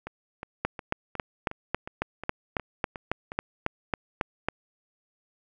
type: two click trains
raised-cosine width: 0.5 ms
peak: -10 / -21 dBFS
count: 15 / 10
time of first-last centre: 0.65-4.486 / 0.07-3.319 s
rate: 3.65 / 2.77 Hz
effects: none